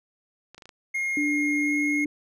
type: clicks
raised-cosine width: 0.2 ms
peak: -28 dBFS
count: 5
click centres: 0.546 / 0.58 / 0.622 / 0.656 / 0.692 s
type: tone with pitch glide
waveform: triangle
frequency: 2141 to 2155 Hz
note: C7 to C#7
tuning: +39 to -49 cents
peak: -23 dBFS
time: 0.94-2.05 s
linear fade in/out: 10 ms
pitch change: +12 cents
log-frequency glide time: 1.62-1.74 s
type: tone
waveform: sine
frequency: 293.7 Hz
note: D4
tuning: in tune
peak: -24 dBFS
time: 1.17-2.06 s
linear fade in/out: 2 ms
effects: none